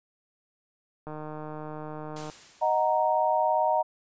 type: click train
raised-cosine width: 1 ms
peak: -25 dBFS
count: 189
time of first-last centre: 1.07-2.299 s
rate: 153 Hz
type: noise with exponential decay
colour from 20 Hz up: white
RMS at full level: -42 dBFS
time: 2.16-3.45 s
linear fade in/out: 5 ms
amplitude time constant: 280 ms
type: chord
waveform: sine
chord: D# minor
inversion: none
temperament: equal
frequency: 622.3 / 740 / 932.3 Hz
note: D#5 / F#5 / A#5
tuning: 0 / 0 / 0 cents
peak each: -26 / -27 / -25 dBFS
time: 2.61-3.83 s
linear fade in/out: 20 ms
effects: resampled to 16000 Hz